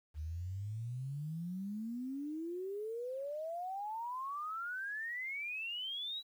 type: exponential sweep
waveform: sine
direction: up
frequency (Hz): 73.4 to 3951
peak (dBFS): -38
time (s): 0.14-6.23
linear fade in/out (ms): 50
effects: 11-bit